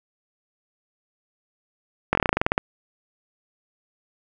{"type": "slowing click train", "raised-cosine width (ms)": 0.5, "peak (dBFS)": -3, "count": 13, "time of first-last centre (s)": [2.13, 2.579], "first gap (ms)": 21, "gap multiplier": 1.1, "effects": []}